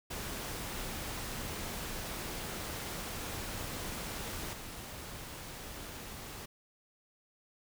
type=noise with level steps; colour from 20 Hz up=pink; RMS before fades=-40 / -45 dBFS; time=0.1-6.46 s; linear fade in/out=10 ms; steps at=4.53 s; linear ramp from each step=2 ms; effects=none